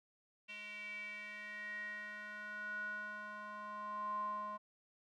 square tone with band-pass filter sweep, 209.4 Hz, G#3, 15 cents sharp, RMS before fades -45 dBFS, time 0.48-4.58 s, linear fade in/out 20 ms, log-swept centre 2600 to 950 Hz, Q 10, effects none

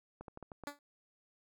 clicks, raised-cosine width 1 ms, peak -33 dBFS, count 6, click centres 0.21 / 0.282 / 0.374 / 0.427 / 0.518 / 0.637 s
10% pulse tone with exponential decay, 288.3 Hz, D4, 32 cents flat, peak -28 dBFS, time 0.67-0.79 s, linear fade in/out 1 ms, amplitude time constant 26 ms
effects none

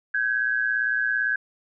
sine tone pair together, 1543.5 / 1661.2 Hz, G6 / G#6, -27 / 0 cents, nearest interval minor second, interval 127 cents, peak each -24 dBFS, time 0.14-1.36 s, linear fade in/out 5 ms, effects none

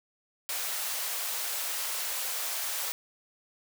white high-pass noise, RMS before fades -33 dBFS, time 0.49-2.92 s, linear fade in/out 0 ms, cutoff 500 Hz, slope 24 dB/octave, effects none

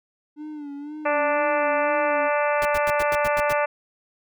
triangle tone with vibrato, 294.2 Hz, D4, 3 cents sharp, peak -30 dBFS, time 0.36-2.3 s, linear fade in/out 50 ms, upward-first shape sine, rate 2 Hz, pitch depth 70 cents each way
harmonic tone, 293.7 Hz, D4, in tune, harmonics 2 / 3 / 4 / 5 / 6 / 7 / 8 / 9, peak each -22 / -26 / -28 / -30 / -32 / -33 / -34 / -35 dBFS, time 1.05-3.66 s, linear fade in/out 10 ms
pink noise bursts, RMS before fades -32 dBFS, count 8, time 2.62-3.526 s, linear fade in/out 0 ms, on 31 ms, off 94 ms
effects none

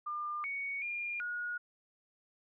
sine tone with pitch steps, 1201 / 2232 / 2409 / 1446 Hz, D6 / C#7 / D7 / F#6, +38 / +11 / +43 / -40 cents, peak -35 dBFS, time 0.06-1.58 s, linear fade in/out 10 ms, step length 380 ms, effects none

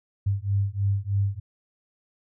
sine beating tone pair, 98 / 101.2 Hz, G2 / G#2, 0 / -44 cents, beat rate 3.2 Hz, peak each -25 dBFS, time 0.26-1.4 s, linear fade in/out 10 ms, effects none

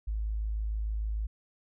sine tone, 53.3 Hz, G#1, 46 cents sharp, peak -29 dBFS, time 0.07-1.27 s, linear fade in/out 10 ms, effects none

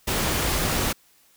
pink noise, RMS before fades -24 dBFS, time 0.07-0.93 s, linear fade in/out 10 ms, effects white hiss -59 dBFS RMS until 1.36 s

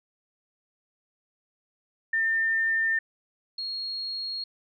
sine tone pair in turn, 1803 / 4288 Hz, A6 / C8, +42 / +42 cents, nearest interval octave + minor third, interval 1500 cents, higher second, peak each -22 / -30 dBFS, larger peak first, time 2.13-2.99 / 3.58-4.44 s, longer neither, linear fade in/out 5 ms, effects none

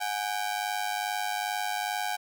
sawtooth ring-modulated tone, 780 Hz, G5, 9 cents flat, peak -22 dBFS, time 0-2.17 s, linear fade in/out 20 ms, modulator 51.2 Hz, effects none

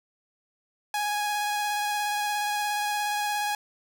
sawtooth tone with vibrato, 830.6 Hz, G#5, in tune, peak -22 dBFS, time 0.94-3.55 s, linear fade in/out 2 ms, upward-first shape square, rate 17 Hz, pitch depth 11 cents each way, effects none

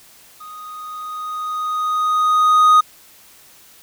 triangle tone with level ramp, 1244.5 Hz, D#6, in tune, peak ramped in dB -32 to -5 dBFS, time 0.4-2.81 s, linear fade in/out 10 ms, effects white hiss -47 dBFS RMS until 3.82 s

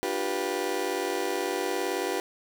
30% pulse chord, G dominant seventh, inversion second, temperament just, 294 / 352.8 / 392 / 490 Hz, D4 / F4 / G4 / B4, +2 / +18 / 0 / -14 cents, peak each -35 / -30 / -29 / -30 dBFS, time 0.03-2.2 s, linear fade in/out 0 ms, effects 10-bit

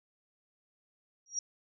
sine tone with exponential growth, 5690 Hz, F8, 31 cents sharp, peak -27 dBFS, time 1.26-1.39 s, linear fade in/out 2 ms, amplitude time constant 27 ms, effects none

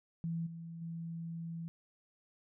sine tone with level steps, 166.2 Hz, E3, 15 cents sharp, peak -34 / -43 / -39 dBFS, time 0.24-1.68 s, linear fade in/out 0 ms, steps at 0.46 / 0.81 s, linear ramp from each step 10 ms, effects none

